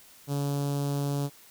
sawtooth tone with notch filter, 142 Hz, C#3, 42 cents sharp, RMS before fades -29 dBFS, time 0.27-1.3 s, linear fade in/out 50 ms, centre 2000 Hz, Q 0.52, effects white hiss -54 dBFS RMS until 1.5 s

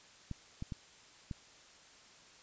clicks, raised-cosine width 5 ms, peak -27 dBFS, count 4, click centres 0.313 / 0.624 / 0.722 / 1.312 s, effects white hiss -59 dBFS RMS until 2.42 s + resampled to 16000 Hz

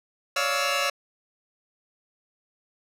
15% pulse tone cluster, 560 / 590 / 700 / 1311 / 1401 Hz, C#5 / D5 / F5 / E6 / F6, +18 / +8 / +4 / -10 / +5 cents, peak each -21 / -27 / -25 / -21 / -28 dBFS, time 0.36-0.9 s, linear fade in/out 5 ms, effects low-pass 11000 Hz 12 dB/octave

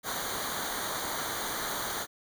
pink noise with comb filter, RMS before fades -34 dBFS, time 0.03-2.07 s, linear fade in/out 50 ms, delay 0.38 ms, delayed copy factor -0.85, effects none

